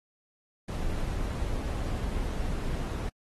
brown noise, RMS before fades -31 dBFS, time 0.68-3.09 s, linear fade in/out 5 ms, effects AAC 32 kbps

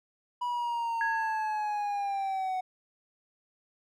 triangle linear sweep, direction down, 979 to 740 Hz, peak -27 dBFS, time 0.41-2.61 s, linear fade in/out 10 ms
sine tone with exponential decay, 1661.2 Hz, G#6, in tune, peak -27 dBFS, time 1.01-2.49 s, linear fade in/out 1 ms, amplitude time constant 320 ms
effects none

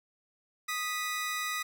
sawtooth tone pair together, 1242.4 / 1968 Hz, D#6 / B6, -3 / -7 cents, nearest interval minor sixth, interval 796 cents, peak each -31 / -31 dBFS, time 0.68-1.63 s, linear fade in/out 10 ms, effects none

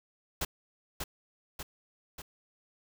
pink noise with echo, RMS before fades -32 dBFS, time 0.41-0.45 s, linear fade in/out 5 ms, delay 590 ms, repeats 3, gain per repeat -4 dB, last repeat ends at 2.22 s, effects none

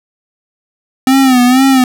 square tone with vibrato, 257.4 Hz, C4, 28 cents flat, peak -6 dBFS, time 1.07-1.84 s, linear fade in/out 2 ms, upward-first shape sine, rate 2.1 Hz, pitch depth 86 cents each way, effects none

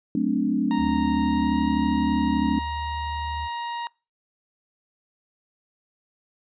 sine chord, D dominant seventh, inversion first, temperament equal with one note detuned, 185 / 218.4 / 261.6 / 293.7 Hz, F#3 / A3 / C4 / D4, 0 / -13 / 0 / 0 cents, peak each -29 / -25 / -25 / -25 dBFS, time 0.15-2.59 s, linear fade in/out 2 ms
40% pulse tone with pitch glide, 932.3 to 943.1 Hz, A#5 to A#5, 0 to +20 cents, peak -27 dBFS, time 0.71-3.87 s, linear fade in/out 0 ms, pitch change +20 cents, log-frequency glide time 1.22-1.59 s
sine tone, 76 Hz, D#2, 40 cents flat, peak -31 dBFS, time 0.77-3.49 s, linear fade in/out 50 ms
effects noise-tail reverb RT60 0.3 s tail -25 dB re dry + resampled to 8000 Hz

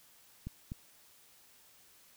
clicks, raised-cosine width 5 ms, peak -27 dBFS, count 2, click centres 0.47 / 0.719 s, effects white hiss -62 dBFS RMS until 2.16 s

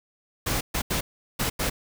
pink noise bursts at uneven times, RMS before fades -26 dBFS, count 5, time 0.46-0.61 / 0.74-0.82 / 0.9-1.01 / 1.39-1.5 / 1.59-1.7 s, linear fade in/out 10 ms, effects none

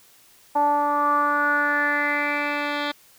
10% pulse tone with low-pass filter sweep, 291.3 Hz, D4, 14 cents flat, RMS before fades -22 dBFS, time 0.55-2.92 s, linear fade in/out 10 ms, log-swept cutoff 840 to 3300 Hz, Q 5.9, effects white hiss -54 dBFS RMS until 3.18 s

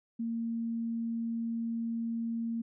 sine tone, 230 Hz, A#3, 23 cents flat, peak -31 dBFS, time 0.19-2.62 s, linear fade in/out 10 ms, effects none

